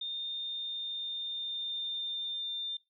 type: tone with pitch glide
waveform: sine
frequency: 3635 to 3599 Hz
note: A#7 to A7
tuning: -44 to +38 cents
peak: -34 dBFS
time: 0.01-2.77 s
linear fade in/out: 5 ms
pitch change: -18 cents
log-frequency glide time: 0.3-2.6 s
effects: noise-tail reverb RT60 0.2 s tail -18 dB re dry